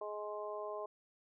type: harmonic tone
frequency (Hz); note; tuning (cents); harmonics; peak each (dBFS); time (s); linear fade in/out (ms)
209.7; G#3; +17; 2 / 3 / 4 / 5; -44 / -43 / -50 / -46; 0.01-0.86; 5
effects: none